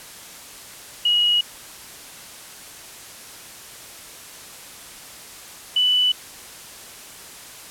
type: tone pair in turn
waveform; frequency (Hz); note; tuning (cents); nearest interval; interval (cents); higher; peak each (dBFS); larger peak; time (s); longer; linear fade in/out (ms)
sine; 2900 / 2982; F#7 / F#7; -35 / +13; unison; 48; second; -15; neither; 1.05-1.41 / 5.76-6.12; neither; 5
effects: white hiss -40 dBFS RMS until 7.7 s + low-pass 12000 Hz 12 dB/octave